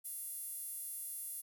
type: tone with high-pass filter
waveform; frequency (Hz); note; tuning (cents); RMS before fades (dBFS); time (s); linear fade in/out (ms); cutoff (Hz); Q
sawtooth; 692; F5; -16; -44; 0.04-1.42; 20; 11000; 5.1
effects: none